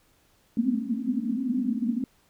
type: band-pass noise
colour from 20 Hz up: white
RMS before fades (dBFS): -27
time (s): 0.57-2.04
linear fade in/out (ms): 2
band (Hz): 220 to 260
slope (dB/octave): 96
effects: pink hiss -64 dBFS RMS until 2.29 s